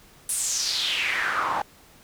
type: noise with band-pass filter sweep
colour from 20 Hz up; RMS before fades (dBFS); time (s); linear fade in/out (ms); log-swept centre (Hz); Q
pink; -26; 0.29-1.62; 2; 10000 to 840; 4.6
effects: pink hiss -53 dBFS RMS until 2.03 s